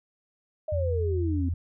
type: exponential sweep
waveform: sine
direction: down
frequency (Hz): 632 to 255.8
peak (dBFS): -28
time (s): 0.68-1.49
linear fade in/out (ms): 5
type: tone with vibrato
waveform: sine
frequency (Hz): 85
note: F2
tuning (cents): -46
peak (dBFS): -25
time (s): 0.72-1.54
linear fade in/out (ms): 5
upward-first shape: triangle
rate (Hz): 6.5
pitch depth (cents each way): 11
effects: none